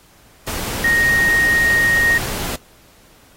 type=tone in noise; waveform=sine; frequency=1865 Hz; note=A#6; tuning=in tune; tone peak=-12 dBFS; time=0.84-2.18 s; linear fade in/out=5 ms; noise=pink; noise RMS=-25 dBFS; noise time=0.47-2.56 s; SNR=+10 dB; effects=pink hiss -50 dBFS RMS until 3.36 s + AAC 48 kbps